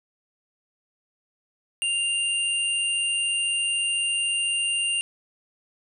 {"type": "tone pair together", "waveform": "sine", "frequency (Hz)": [2794, 8870], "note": ["F7", "C#9"], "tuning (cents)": [0, 0], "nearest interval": "octave + minor sixth", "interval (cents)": 2000, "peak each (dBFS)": [-23, -29], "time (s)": [1.82, 5.01], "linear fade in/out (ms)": 0, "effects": []}